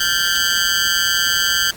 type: tone with amplitude modulation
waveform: 15% pulse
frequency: 1569 Hz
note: G6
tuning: 1 cent sharp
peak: -4 dBFS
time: 0-1.71 s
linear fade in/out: 5 ms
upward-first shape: sine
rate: 180 Hz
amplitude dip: 100%
effects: pink hiss -38 dBFS RMS until 1.76 s + Opus 32 kbps